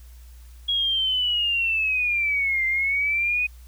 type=linear two-way sweep; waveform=sine; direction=down then up; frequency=3322 to 2079 to 2502 Hz; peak=-20 dBFS; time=0.68-3.47 s; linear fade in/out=10 ms; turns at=2.65 s; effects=added 60 Hz sine -42 dBFS peak until 3.67 s + white hiss -57 dBFS RMS until 3.67 s